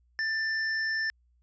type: tone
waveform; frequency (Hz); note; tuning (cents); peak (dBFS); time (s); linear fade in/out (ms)
square; 1775; A6; +15; -28; 0.19-1.1; 0
effects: added 60 Hz sine -63 dBFS peak until 1.42 s + resampled to 16000 Hz